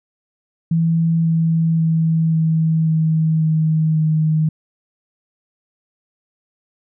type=tone with pitch steps; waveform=sine; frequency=164.81 / 163.39 / 161.98 / 160.58 / 159.2 / 157.82 / 156.46 Hz; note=E3 / E3 / E3 / E3 / D#3 / D#3 / D#3; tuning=0 / -15 / -30 / -45 / +40 / +25 / +10 cents; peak=-13 dBFS; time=0.71-4.49 s; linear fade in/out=5 ms; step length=540 ms; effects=none